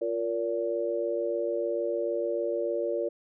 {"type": "chord", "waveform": "sine", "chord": "Bb major", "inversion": "second", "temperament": "equal with one note detuned", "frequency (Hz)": [349.2, 466.2, 572.9], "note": ["F4", "Bb4", "D5"], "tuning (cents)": [0, 0, -43], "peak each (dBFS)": [-32, -31, -30], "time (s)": [0.01, 3.09], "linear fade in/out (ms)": 10, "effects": []}